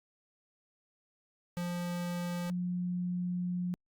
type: tone pair in turn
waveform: square / sine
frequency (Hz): 175.2 / 178.47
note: F3 / F3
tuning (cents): +6 / +38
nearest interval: unison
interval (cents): 32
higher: second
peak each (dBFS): -34 / -31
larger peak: second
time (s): 1.57-2.5 / 2.5-3.74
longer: second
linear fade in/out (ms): 0
effects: Opus 48 kbps